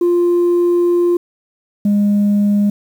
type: tone pair in turn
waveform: sine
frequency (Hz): 349.2 / 204.7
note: F4 / G#3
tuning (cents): 0 / -25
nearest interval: major sixth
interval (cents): 925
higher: first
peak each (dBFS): -8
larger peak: neither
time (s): 0.01-1.17 / 1.85-2.7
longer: first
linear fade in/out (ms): 5
effects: tanh soft clip ceiling -9 dBFS + 7-bit